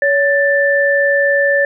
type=tone pair together; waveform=sine; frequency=563 / 1768 Hz; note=C#5 / A6; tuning=+27 / +8 cents; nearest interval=octave + minor sixth; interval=1981 cents; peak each=-13 dBFS; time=0.02-1.65 s; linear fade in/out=2 ms; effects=none